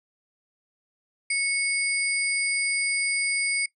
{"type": "tone cluster", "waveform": "sine", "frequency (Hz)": [2206, 4869, 8740], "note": ["C#7", "D#8", "C#9"], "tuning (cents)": [-9, -38, -26], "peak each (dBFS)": [-24, -31, -29], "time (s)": [1.3, 3.66], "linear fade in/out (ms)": 5, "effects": ["noise-tail reverb RT60 0.1 s tail -21 dB re dry"]}